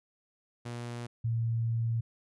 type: tone pair in turn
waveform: sawtooth / sine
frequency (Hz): 119.6 / 114.91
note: A#2 / A#2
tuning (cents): +45 / -24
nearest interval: minor second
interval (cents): 69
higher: first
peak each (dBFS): -33 / -27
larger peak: second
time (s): 0.65-1.07 / 1.24-2.01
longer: second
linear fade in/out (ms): 10
effects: resampled to 24000 Hz